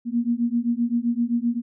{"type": "beating tone pair", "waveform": "sine", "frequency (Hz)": [233.1, 240.8], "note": ["A#3", "B3"], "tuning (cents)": [0, -44], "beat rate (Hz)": 7.7, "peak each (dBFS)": -23, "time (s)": [0.05, 1.62], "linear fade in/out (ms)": 50, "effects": []}